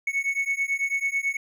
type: beating tone pair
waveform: triangle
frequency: 2207 / 2216.1 Hz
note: C#7 / C#7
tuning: -8 / -1 cents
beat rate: 9.1 Hz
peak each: -25 / -25 dBFS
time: 0.07-1.37 s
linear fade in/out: 5 ms
effects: none